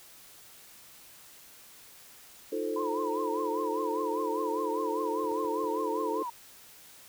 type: chord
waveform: sine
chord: F dominant seventh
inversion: third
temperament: equal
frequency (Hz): 311.1 / 349.2 / 440 / 523.3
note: Eb4 / F4 / A4 / C5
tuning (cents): 0 / 0 / 0 / 0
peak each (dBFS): -36 / -37 / -32 / -38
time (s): 2.52-6.23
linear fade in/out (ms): 5
type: tone with vibrato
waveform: sine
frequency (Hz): 987.8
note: B5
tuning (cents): 0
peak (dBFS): -33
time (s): 2.76-6.3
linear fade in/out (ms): 5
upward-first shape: triangle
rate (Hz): 5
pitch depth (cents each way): 160
type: clicks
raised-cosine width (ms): 1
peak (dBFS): -36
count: 4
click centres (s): 5.244 / 5.316 / 5.448 / 5.643
effects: white hiss -53 dBFS RMS until 7.08 s